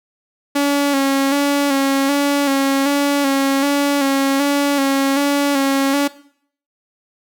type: tone with vibrato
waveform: sawtooth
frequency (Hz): 278.8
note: C#4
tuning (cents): +10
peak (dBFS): -10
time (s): 0.55-6.08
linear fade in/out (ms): 10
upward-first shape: square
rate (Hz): 1.3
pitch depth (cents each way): 34
effects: noise-tail reverb RT60 0.6 s tail -18 dB re dry